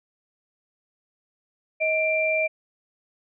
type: tone pair together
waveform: sine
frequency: 631.6 / 2364 Hz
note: D#5 / D7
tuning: +26 / +11 cents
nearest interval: octave + major seventh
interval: 2285 cents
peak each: -23 dBFS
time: 1.8-2.48 s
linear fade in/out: 20 ms
effects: none